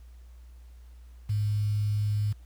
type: tone with quantisation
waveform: sine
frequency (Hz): 104.5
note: G#2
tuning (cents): +11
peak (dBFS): -24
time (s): 1.29-2.33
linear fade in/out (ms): 10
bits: 8
effects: added 60 Hz sine -46 dBFS peak until 2.45 s + pink hiss -66 dBFS RMS until 2.45 s